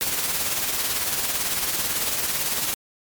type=noise with tremolo; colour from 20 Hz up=white; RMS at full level=-23 dBFS; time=0.01-2.74 s; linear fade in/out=0 ms; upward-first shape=sine; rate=18 Hz; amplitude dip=40%; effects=MP3 96 kbps